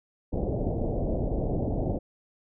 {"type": "low-pass noise", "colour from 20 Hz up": "pink", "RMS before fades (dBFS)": -28, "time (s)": [0.32, 1.99], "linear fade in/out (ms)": 20, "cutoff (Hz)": 700, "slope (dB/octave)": 48, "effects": []}